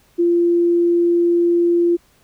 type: tone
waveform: sine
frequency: 344.5 Hz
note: F4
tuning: 24 cents flat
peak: -12 dBFS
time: 0.18-1.97 s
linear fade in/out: 20 ms
effects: pink hiss -56 dBFS RMS until 2.23 s